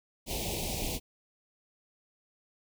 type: band-stop noise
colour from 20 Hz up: pink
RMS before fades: -34 dBFS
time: 0.26-1 s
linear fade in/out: 50 ms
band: 860 to 2300 Hz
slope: 48 dB/octave
effects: none